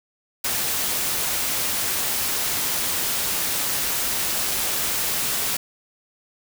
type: noise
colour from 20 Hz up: white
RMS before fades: -24 dBFS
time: 0.44-5.57 s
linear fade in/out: 5 ms
effects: none